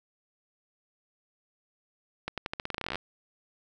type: accelerating click train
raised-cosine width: 0.3 ms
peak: -16 dBFS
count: 18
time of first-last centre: 2.28-2.956 s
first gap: 97 ms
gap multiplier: 0.87
effects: none